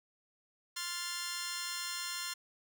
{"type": "chord", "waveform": "10% pulse", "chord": "F major", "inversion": "second", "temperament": "just", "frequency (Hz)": [1047.7, 1396.9, 1746.1], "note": ["C6", "F6", "A6"], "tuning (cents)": [2, 0, -14], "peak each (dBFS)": -34, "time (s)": [0.76, 2.34], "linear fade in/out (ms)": 10, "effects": []}